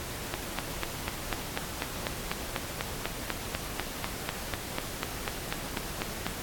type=click train; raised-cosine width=0.3 ms; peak=-13 dBFS; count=25; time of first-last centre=0.34-6.266 s; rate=4.05 Hz; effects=pink hiss -38 dBFS RMS until 6.42 s + AAC 64 kbps